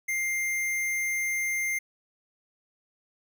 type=tone; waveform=square; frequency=2100 Hz; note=C7; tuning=6 cents sharp; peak=-27 dBFS; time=0.08-1.79 s; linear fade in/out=10 ms; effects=none